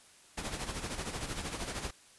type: noise with tremolo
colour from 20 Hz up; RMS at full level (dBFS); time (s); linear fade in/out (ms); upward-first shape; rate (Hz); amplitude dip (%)
pink; -36; 0.37-1.91; 10; sine; 13; 60
effects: white hiss -59 dBFS RMS until 2.18 s + resampled to 24000 Hz